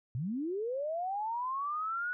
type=linear sweep; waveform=sine; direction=up; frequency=110 to 1480 Hz; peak=-32 dBFS; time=0.15-2.13 s; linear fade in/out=0 ms; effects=none